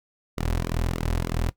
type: tone with flanger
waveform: sawtooth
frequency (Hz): 41.6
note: E1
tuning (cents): +17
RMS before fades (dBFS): -26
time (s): 0.37-1.5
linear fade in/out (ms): 10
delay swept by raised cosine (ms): 1.1 to 6.6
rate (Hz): 3.3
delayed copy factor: -0.75
effects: noise-tail reverb RT60 0.1 s tail -17 dB re dry